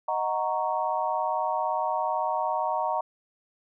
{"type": "chord", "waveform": "sine", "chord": "D# minor seventh", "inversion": "none", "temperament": "equal", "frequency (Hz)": [622.3, 740, 932.3, 1108.7], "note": ["D#5", "F#5", "A#5", "C#6"], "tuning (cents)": [0, 0, 0, 0], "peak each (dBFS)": [-31, -30, -28, -33], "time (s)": [0.08, 3.01], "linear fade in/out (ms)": 5, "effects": []}